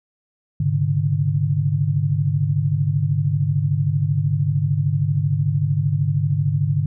sine tone cluster, 102.2 / 134.3 / 147.4 Hz, G#2 / C3 / D3, -27 / +46 / +7 cents, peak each -22 / -23 / -19 dBFS, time 0.6-6.86 s, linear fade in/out 5 ms, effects none

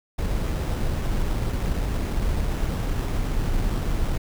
brown noise with sample-and-hold, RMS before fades -24 dBFS, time 0.18-4.18 s, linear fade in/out 10 ms, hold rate 4410 Hz, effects none

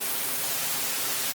white noise with comb filter, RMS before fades -28 dBFS, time 0-1.33 s, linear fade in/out 20 ms, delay 7.4 ms, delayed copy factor +0.65, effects high-pass 150 Hz 12 dB/octave + Opus 32 kbps

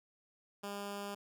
10% pulse tone, 201.9 Hz, G#3, 49 cents flat, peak -32 dBFS, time 0.63-1.15 s, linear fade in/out 10 ms, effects none

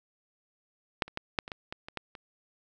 clicks, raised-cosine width 0.3 ms, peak -9 / -29 / -17 / -10 / -25 / -21 / -21 / -25 / -18 / -28 dBFS, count 10, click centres 1.022 / 1.08 / 1.174 / 1.388 / 1.479 / 1.518 / 1.725 / 1.885 / 1.973 / 2.152 s, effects none

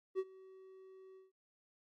triangle tone with ADSR envelope, 379.2 Hz, F#4, 43 cents sharp, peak -29 dBFS, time 0.15-1.32 s, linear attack 40 ms, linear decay 47 ms, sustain -23 dB, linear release 160 ms, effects noise-tail reverb RT60 0.2 s tail -21 dB re dry + AAC 64 kbps

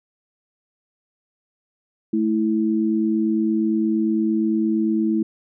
sine tone pair together, 218.2 / 326.9 Hz, A3 / E4, -14 / -14 cents, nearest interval perfect fifth, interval 700 cents, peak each -20 dBFS, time 2.13-5.23 s, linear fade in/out 5 ms, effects none

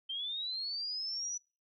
sine linear sweep, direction up, 3115 to 5950 Hz, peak -35 dBFS, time 0.09-1.38 s, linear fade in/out 10 ms, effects noise-tail reverb RT60 0.3 s tail -25 dB re dry

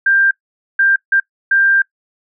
sine tone bursts at uneven times, 1587 Hz, G6, 21 cents sharp, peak -9 dBFS, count 4, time 0.06-0.31 / 0.79-0.96 / 1.12-1.2 / 1.51-1.82 s, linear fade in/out 5 ms, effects noise-tail reverb RT60 0.1 s tail -21 dB re dry

